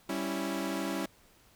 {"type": "chord", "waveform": "sawtooth", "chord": "C# diminished", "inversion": "second", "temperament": "equal", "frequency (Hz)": [196, 277.2, 329.6], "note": ["G3", "C#4", "E4"], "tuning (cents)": [0, 0, 0], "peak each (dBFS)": [-33, -32, -32], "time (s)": [0.09, 1.06], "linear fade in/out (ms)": 5, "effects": ["pink hiss -62 dBFS RMS until 1.55 s"]}